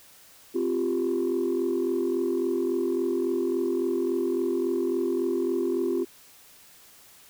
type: chord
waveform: sine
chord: C suspended fourth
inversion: none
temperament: just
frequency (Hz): 261.6 / 348.8 / 392.4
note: C4 / F4 / G4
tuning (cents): 0 / -2 / +2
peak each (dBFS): -29 / -25 / -27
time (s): 0.54-6.05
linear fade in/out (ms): 20
effects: tanh soft clip ceiling -18 dBFS + white hiss -53 dBFS RMS until 7.29 s